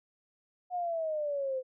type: exponential sweep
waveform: sine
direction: down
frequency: 731 to 510 Hz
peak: -30 dBFS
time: 0.7-1.63 s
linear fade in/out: 50 ms
effects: none